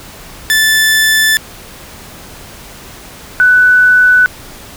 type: tone pair in turn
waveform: sawtooth / sine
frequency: 1755 / 1492.3 Hz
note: A6 / F#6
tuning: -5 / +14 cents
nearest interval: minor third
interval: 281 cents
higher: first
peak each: -4 dBFS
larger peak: neither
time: 0.5-1.37 / 3.4-4.26 s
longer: first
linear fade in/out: 0 ms
effects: pink hiss -33 dBFS RMS until 4.76 s